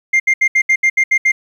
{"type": "tone bursts", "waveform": "sine", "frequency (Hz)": 2107, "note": "C7", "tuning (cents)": 12, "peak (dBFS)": -6, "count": 9, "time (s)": [0.13, 1.319], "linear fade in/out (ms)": 10, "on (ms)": 69, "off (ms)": 71, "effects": ["tanh soft clip ceiling -8 dBFS", "8-bit"]}